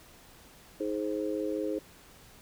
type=harmonic tone; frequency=105.1 Hz; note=G#2; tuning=21 cents sharp; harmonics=3 / 4 / 5; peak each=-33 / -34 / -35 dBFS; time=0.8-1.79 s; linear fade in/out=5 ms; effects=pink hiss -55 dBFS RMS until 2.41 s